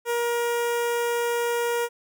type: tone with notch filter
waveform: sawtooth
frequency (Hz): 473.9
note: A#4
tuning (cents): +28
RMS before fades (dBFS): -25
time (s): 0.05-1.89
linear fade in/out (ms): 50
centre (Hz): 4300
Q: 1.5
effects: none